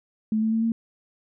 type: tone with pitch steps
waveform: sine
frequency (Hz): 217.5 / 220.9 / 224.4 / 227.9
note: A3 / A3 / A3 / A#3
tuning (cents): -20 / +7 / +34 / -39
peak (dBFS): -20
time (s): 0.32-0.72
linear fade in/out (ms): 2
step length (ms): 100
effects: none